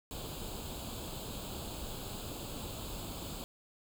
pink noise with comb filter, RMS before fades -42 dBFS, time 0.11-3.44 s, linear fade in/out 0 ms, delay 0.26 ms, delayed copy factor +0.8, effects none

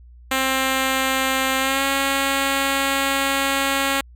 5% pulse tone with pitch glide, 264.4 to 273.9 Hz, C4 to C#4, +18 to -21 cents, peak -7 dBFS, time 0.31-4.01 s, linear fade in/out 5 ms, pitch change +61 cents, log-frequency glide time 1.59-1.83 s, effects added 60 Hz sine -42 dBFS peak until 4.15 s

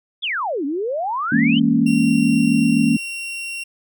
sine exponential two-way sweep, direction down then up, 3649 to 266.7 to 3188 Hz, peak -20 dBFS, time 0.22-1.6 s, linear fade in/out 20 ms, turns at 0.65 s
sine chord, A# half-diminished seventh, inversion second, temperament equal with one note detuned, 164.81 / 205.5 / 233.1 / 277.2 Hz, E3 / G#3 / A#3 / C#4, 0 / -18 / 0 / 0 cents, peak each -22 / -21 / -16 / -18 dBFS, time 1.32-2.97 s, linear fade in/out 5 ms
40% pulse tone, 2744 Hz, F7, 31 cents flat, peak -25 dBFS, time 1.86-3.64 s, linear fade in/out 10 ms
effects none

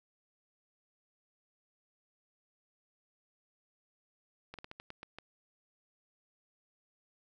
slowing click train, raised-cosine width 0.3 ms, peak -29 dBFS, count 8, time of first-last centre 4.54-5.186 s, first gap 47 ms, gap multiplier 1.22, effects none

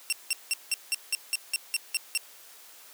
15% pulse tone bursts, 2732 Hz, F7, 39 cents flat, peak -17 dBFS, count 11, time 0.1-2.175 s, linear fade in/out 0 ms, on 25 ms, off 180 ms, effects white hiss -51 dBFS RMS until 2.93 s + high-pass 400 Hz 12 dB/octave

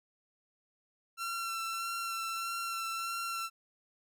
sawtooth tone with vibrato, 1354 Hz, E6, 46 cents sharp, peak -31 dBFS, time 1.17-3.5 s, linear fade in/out 50 ms, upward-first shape sine, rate 1.6 Hz, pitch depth 17 cents each way, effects none

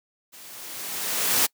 white noise with level ramp, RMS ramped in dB -46 to -19 dBFS, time 0.32-1.47 s, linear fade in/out 20 ms, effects noise-tail reverb RT60 0.1 s tail -25 dB re dry + high-pass 150 Hz 12 dB/octave

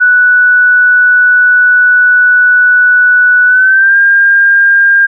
sine tone with pitch glide, 1480 to 1604.7 Hz, F#6 to G6, 0 to +40 cents, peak -3 dBFS, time 0-5.07 s, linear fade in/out 20 ms, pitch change +140 cents, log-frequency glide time 3.46-3.97 s, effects none

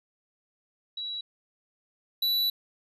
sine / square tone pair in turn, 3904 / 3949 Hz, B7 / B7, -21 / -1 cents, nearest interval unison, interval 20 cents, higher second, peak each -32 / -24 dBFS, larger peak second, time 0.97-1.21 / 2.22-2.5 s, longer second, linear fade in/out 5 ms, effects resampled to 32000 Hz

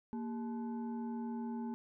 sine tone with frequency modulation, 233.1 Hz, A#3, in tune, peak -37 dBFS, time 0.13-1.74 s, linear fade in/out 0 ms, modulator 633 Hz, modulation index 0.55, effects none

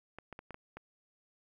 clicks, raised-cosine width 0.5 ms, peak -30 dBFS, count 6, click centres 0.186 / 0.327 / 0.391 / 0.507 / 0.544 / 0.77 s, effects 11-bit

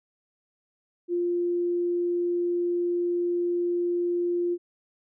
sine tone, 349.5 Hz, F4, 1 cent sharp, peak -23 dBFS, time 1.08-4.58 s, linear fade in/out 50 ms, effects none

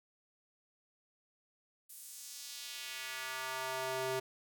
square tone with high-pass filter sweep, 130.81 Hz, C3, in tune, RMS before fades -41 dBFS, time 1.89-4.2 s, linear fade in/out 10 ms, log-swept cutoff 11000 to 380 Hz, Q 1.2, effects none

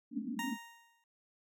pink band-pass noise, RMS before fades -39 dBFS, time 0.11-0.58 s, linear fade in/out 50 ms, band 200 to 290 Hz, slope 96 dB/octave
20% pulse tone with exponential decay, 932.3 Hz, A#5, in tune, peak -30 dBFS, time 0.39-1.04 s, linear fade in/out 2 ms, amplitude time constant 140 ms
effects none

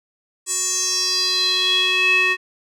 square tone with band-pass filter sweep, 370 Hz, F#4, in tune, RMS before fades -19 dBFS, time 0.46-2.37 s, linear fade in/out 50 ms, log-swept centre 7900 to 2200 Hz, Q 6, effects none

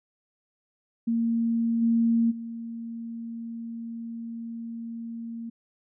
sine tone with level steps, 230.5 Hz, A#3, 19 cents flat, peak -22 / -19 / -33 dBFS, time 1.07-5.5 s, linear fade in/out 10 ms, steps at 1.81 / 2.3 s, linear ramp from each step 20 ms, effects none

